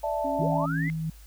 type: chord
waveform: sine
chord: D suspended second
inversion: none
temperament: equal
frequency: 587.3 / 659.3 / 880 Hz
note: D5 / E5 / A5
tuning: 0 / 0 / 0 cents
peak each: -30 dBFS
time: 0.03-0.66 s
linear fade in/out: 10 ms
type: tone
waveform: sine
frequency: 277.2 Hz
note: C#4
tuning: in tune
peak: -31 dBFS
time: 0.24-0.89 s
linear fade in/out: 10 ms
type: tone with tremolo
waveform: sine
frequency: 160 Hz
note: D#3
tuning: 49 cents sharp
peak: -25 dBFS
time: 0.39-1.1 s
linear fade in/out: 5 ms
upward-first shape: sine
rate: 2.9 Hz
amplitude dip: 30%
type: linear sweep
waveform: sine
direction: up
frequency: 246.9 to 2100 Hz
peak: -31 dBFS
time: 0.39-0.9 s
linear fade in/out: 0 ms
effects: added 52 Hz sine -46 dBFS peak until 1.26 s + white hiss -56 dBFS RMS until 1.26 s